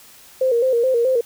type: tone with vibrato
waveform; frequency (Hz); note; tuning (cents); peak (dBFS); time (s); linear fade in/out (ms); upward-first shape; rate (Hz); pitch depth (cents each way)
sine; 493.9; B4; 0; -14; 0.41-1.21; 5; square; 4.7; 88
effects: white hiss -46 dBFS RMS until 1.25 s